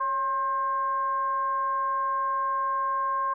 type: tone with frequency modulation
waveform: sine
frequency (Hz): 1068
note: C6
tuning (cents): +35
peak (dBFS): -24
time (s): 0-3.34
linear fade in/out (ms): 10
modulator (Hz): 513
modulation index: 0.35
effects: none